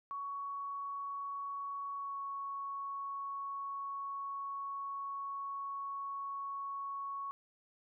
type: tone with pitch glide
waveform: sine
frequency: 1118 to 1109.6 Hz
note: C#6 to C#6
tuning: +14 to +1 cents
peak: -38 dBFS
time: 0.11-7.31 s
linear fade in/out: 0 ms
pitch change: -13 cents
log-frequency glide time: 1.96-2.19 s
effects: none